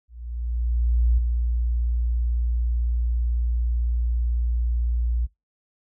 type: tone with ADSR envelope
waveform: sine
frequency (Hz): 59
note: A#1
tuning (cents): +22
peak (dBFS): -15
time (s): 0.08-5.27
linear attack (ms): 1100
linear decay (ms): 5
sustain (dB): -5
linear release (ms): 25
effects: noise-tail reverb RT60 0.2 s tail -23 dB re dry